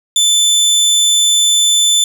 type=tone; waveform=25% pulse; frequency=3520 Hz; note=A7; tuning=in tune; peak=-5 dBFS; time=0.16-2.04 s; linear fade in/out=2 ms; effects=none